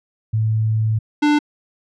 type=tone pair in turn; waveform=sine / square; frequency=109.9 / 296.3 Hz; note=A2 / D4; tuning=-2 / +15 cents; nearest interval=octave + perfect fourth; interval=1717 cents; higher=second; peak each=-15 / -13 dBFS; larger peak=second; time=0.33-0.99 / 1.22-1.39 s; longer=first; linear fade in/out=10 ms; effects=low-pass 4000 Hz 12 dB/octave